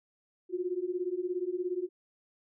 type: beating tone pair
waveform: sine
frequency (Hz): 350.8 / 367.8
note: F4 / F#4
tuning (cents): +8 / -10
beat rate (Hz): 17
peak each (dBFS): -34 / -33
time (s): 0.49-1.89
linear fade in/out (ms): 50
effects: none